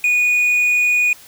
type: tone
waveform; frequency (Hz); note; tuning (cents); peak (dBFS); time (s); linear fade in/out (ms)
triangle; 2462; D#7; -19; -11; 0.04-1.13; 2
effects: white hiss -43 dBFS RMS until 1.27 s